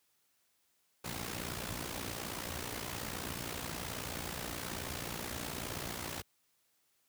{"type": "noise with amplitude modulation", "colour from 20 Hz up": "pink", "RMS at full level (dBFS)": -37, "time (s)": [1.04, 6.22], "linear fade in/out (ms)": 10, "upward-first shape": "sine", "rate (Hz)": 58.8, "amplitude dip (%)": 70, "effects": ["white hiss -75 dBFS RMS until 7.08 s", "high-pass 60 Hz 12 dB/octave"]}